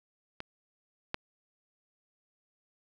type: clicks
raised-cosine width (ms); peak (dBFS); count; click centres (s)
0.3; -22 / -15; 2; 0.404 / 1.144
effects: none